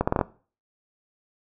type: accelerating click train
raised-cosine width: 1 ms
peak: -7 dBFS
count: 6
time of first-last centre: 0.01-0.212 s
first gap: 65 ms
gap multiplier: 0.76
effects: noise-tail reverb RT60 0.4 s tail -19 dB re dry